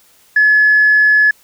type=tone; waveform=sine; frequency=1708 Hz; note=G#6; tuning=48 cents sharp; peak=-6 dBFS; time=0.36-1.31 s; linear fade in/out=5 ms; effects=tanh soft clip ceiling -2 dBFS + white hiss -50 dBFS RMS until 1.43 s